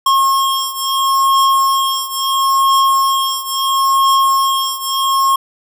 square beating tone pair, 1080 / 1080.74 Hz, C#6 / C#6, -45 / -44 cents, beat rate 0.74 Hz, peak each -14 / -17 dBFS, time 0.06-5.36 s, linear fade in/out 5 ms, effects none

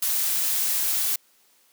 blue noise, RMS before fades -24 dBFS, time 0.02-1.16 s, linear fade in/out 5 ms, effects white hiss -61 dBFS RMS until 1.72 s + high-pass 200 Hz 12 dB/octave

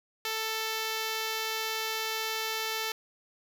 5% pulse tone, 441.7 Hz, A4, 7 cents sharp, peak -19 dBFS, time 0.25-2.92 s, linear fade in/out 2 ms, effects none

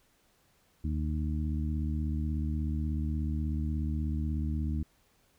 harmonic tone, 76.5 Hz, D#2, 29 cents flat, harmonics 1 / 2 / 3 / 4, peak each -30 / -37 / -37 / -41 dBFS, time 0.84-4.83 s, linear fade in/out 5 ms, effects pink hiss -68 dBFS RMS until 5.38 s

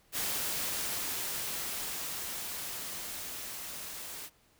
white noise with level ramp, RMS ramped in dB -33 to -43 dBFS, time 0.12-4.3 s, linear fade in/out 50 ms, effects pink hiss -66 dBFS RMS until 4.59 s

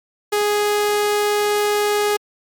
sawtooth tone, 415.3 Hz, G#4, in tune, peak -12 dBFS, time 0.32-2.17 s, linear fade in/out 10 ms, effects MP3 96 kbps

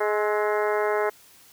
harmonic tone with a mistuned harmonic, 210.1 Hz, G#3, 20 cents sharp, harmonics 2 / 3 / 4 / 5 / 6 / 7 / 8 / 9 / 10, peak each -24 / -28 / -30 / -32 / -34 / -35 / -36 / -37 / -38 dBFS, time 0-1.1 s, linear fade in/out 10 ms, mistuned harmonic 6, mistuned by +53 cents, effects white hiss -53 dBFS RMS until 1.52 s

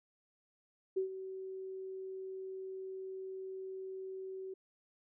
sine tone with ADSR envelope, 379.7 Hz, F#4, 45 cents sharp, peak -29 dBFS, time 0.96-4.54 s, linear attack 13 ms, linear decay 110 ms, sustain -12 dB, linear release 7 ms, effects none

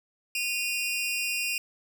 sawtooth tone pair together, 2471 / 2760 Hz, D#7 / F7, -13 / -21 cents, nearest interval major second, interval 192 cents, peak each -27 dBFS, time 0.35-1.58 s, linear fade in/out 2 ms, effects none

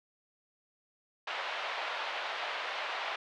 pink band-pass noise, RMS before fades -37 dBFS, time 1.27-3.16 s, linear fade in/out 5 ms, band 630 to 3600 Hz, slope 24 dB/octave, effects none

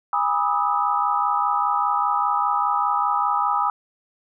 sine tone cluster, 819 / 976 / 1220 / 1285 Hz, G#5 / B5 / D#6 / E6, -24 / -21 / -34 / -45 cents, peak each -24 dBFS, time 0.13-3.7 s, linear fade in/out 2 ms, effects none

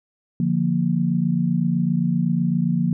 sine chord, Bb major, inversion first, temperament equal, 146.83 / 174.61 / 233.1 Hz, D3 / F3 / Bb3, 0 / 0 / 0 cents, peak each -24 / -20 / -23 dBFS, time 0.4-2.93 s, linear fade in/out 2 ms, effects none

